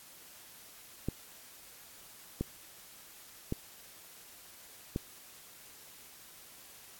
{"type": "clicks", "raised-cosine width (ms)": 3, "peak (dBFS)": -19, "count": 4, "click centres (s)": [1.086, 2.41, 3.524, 4.961], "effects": ["white hiss -54 dBFS RMS until 6.99 s", "AAC 64 kbps"]}